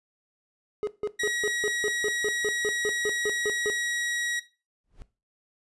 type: tone bursts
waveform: triangle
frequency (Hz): 420.4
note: G#4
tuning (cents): +21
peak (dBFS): -23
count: 15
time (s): 0.83-3.7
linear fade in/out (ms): 0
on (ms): 42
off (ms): 160
type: tone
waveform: sawtooth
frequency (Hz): 1909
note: A#6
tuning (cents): +41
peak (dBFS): -23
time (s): 1.19-4.4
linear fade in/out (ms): 10
type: noise with exponential growth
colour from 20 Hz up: brown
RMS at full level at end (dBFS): -42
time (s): 4.84-5.02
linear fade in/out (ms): 0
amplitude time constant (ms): 38
effects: noise-tail reverb RT60 0.3 s tail -17 dB re dry + resampled to 24000 Hz